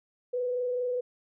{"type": "tone with frequency modulation", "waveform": "sine", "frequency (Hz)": 495.7, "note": "B4", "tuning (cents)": 6, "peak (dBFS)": -27, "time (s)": [0.33, 1.01], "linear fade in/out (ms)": 10, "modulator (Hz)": 24.7, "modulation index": 0.35, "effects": []}